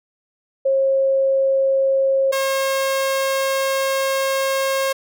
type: tone pair in turn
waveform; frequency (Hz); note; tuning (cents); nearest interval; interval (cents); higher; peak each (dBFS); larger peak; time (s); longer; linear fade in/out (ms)
sine / sawtooth; 539 / 539; C#5 / C#5; -49 / -49; unison; 0; neither; -14; neither; 0.65-2.32 / 2.32-4.93; second; 10
effects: none